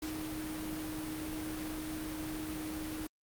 sine tone in noise, 311.1 Hz, D#4, in tune, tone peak -38 dBFS, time 0.02-3.07 s, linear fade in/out 5 ms, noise pink, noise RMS -43 dBFS, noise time 0.02-3.07 s, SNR +2 dB, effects Opus 48 kbps

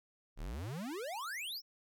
square exponential sweep, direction up, 30.87 to 5700 Hz, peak -40 dBFS, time 0.36-1.62 s, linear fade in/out 50 ms, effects none

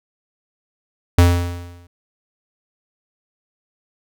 square tone with exponential decay, 87.31 Hz, F2, in tune, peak -7 dBFS, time 1.18-1.87 s, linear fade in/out 5 ms, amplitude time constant 150 ms, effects none

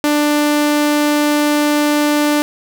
sawtooth tone, 295.7 Hz, D4, 12 cents sharp, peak -8 dBFS, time 0.04-2.42 s, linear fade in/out 0 ms, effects 7-bit

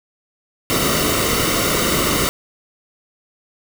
pink noise with comb filter, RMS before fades -18 dBFS, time 0.7-2.29 s, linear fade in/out 0 ms, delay 1.2 ms, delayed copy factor -0.65, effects none

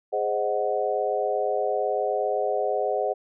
sine chord, Ab dominant seventh, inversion none, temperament equal, 415.3 / 523.3 / 622.3 / 740 Hz, Ab4 / C5 / Eb5 / Gb5, 0 / 0 / 0 / 0 cents, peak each -28 dBFS, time 0.12-3.14 s, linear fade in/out 20 ms, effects none

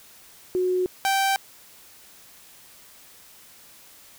sine / sawtooth tone pair in turn, 366 / 779.8 Hz, F#4 / G5, -19 / -9 cents, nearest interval octave + minor second, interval 1310 cents, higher second, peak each -20 / -16 dBFS, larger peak second, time 0.55-0.86 / 1.05-1.36 s, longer neither, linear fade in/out 0 ms, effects white hiss -50 dBFS RMS until 4.18 s

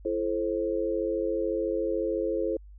sine tone cluster, 336 / 434.1 / 528 Hz, E4 / A4 / C5, +33 / -23 / +16 cents, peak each -30 dBFS, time 0.05-2.57 s, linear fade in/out 5 ms, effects added 50 Hz sine -45 dBFS peak until 2.78 s

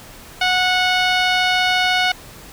10% pulse tone with low-pass filter, 734 Hz, F#5, 14 cents flat, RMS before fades -17 dBFS, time 0.41-2.12 s, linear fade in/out 5 ms, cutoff 4700 Hz, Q 0.7, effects pink hiss -40 dBFS RMS until 2.52 s

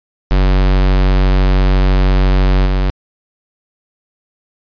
square tone with level steps, 47 Hz, F#1, 28 cents sharp, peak -9 / -12 dBFS, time 0.31-2.9 s, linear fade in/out 0 ms, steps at 2.65 s, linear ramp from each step 20 ms, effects resampled to 11025 Hz

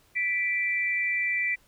sine tone pair together, 1972.7 / 2343 Hz, B6 / D7, -2 / -5 cents, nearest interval minor third, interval 297 cents, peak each -27 dBFS, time 0.15-1.56 s, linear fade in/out 20 ms, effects pink hiss -62 dBFS RMS until 1.67 s

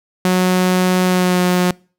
sawtooth tone with pitch glide, 183.3 to 180.26 Hz, F#3 to F#3, -16 to -45 cents, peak -8 dBFS, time 0.25-1.71 s, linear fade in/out 2 ms, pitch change -29 cents, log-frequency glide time 1.05-1.4 s, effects noise-tail reverb RT60 0.4 s tail -26 dB re dry

